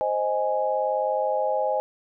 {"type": "chord", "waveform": "sine", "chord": "Ab major", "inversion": "first", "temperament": "equal", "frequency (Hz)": [523.3, 622.3, 830.6], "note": ["C5", "Eb5", "Ab5"], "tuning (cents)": [0, 0, 0], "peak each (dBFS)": -26, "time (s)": [0.01, 1.8], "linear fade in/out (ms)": 0, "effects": []}